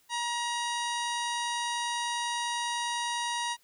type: harmonic tone with a mistuned harmonic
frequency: 950 Hz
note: A#5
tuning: 33 cents sharp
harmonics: 1 / 2 / 3 / 4 / 5 / 6 / 7 / 8 / 9 / 10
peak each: -32 / -37 / -39 / -38 / -45 / -42 / -46 / -51 / -49 / -44 dBFS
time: 0.09-3.57 s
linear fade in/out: 50 ms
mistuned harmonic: 6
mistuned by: +28 cents
effects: white hiss -66 dBFS RMS until 3.63 s